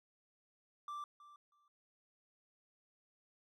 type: tone with echo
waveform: triangle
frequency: 1174.7 Hz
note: D6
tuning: in tune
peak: -40 dBFS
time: 0.88-1.04 s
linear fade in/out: 2 ms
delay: 320 ms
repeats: 2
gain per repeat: -15 dB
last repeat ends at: 1.68 s
effects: none